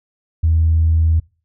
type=tone; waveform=sine; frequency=80.9 Hz; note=E2; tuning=32 cents flat; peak=-10 dBFS; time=0.43-1.2 s; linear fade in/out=10 ms; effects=noise-tail reverb RT60 0.4 s tail -26 dB re dry + tanh soft clip ceiling -6 dBFS